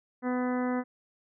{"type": "harmonic tone", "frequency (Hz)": 250, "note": "B3", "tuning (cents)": 21, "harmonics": [1, 2, 3, 4, 5, 6, 7, 8], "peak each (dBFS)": [-28, -34, -38, -40, -42, -44, -45, -46], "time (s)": [0.22, 0.84], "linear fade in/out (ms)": 50, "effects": []}